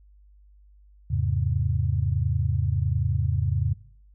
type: chord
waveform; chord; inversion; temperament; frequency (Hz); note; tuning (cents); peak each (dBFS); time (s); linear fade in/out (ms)
sine; E augmented; none; equal with one note detuned; 82.41 / 103.83 / 133.95; E2 / G#2 / B#2; 0 / 0 / +41; -26 / -26 / -26; 1.1-3.74; 10
effects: noise-tail reverb RT60 0.6 s tail -22 dB re dry + added 50 Hz sine -51 dBFS peak until 4.14 s